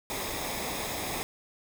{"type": "noise with comb filter", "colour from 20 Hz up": "pink", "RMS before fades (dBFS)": -34, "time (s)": [0.1, 1.23], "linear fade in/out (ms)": 0, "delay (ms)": 0.68, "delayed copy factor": -0.55, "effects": []}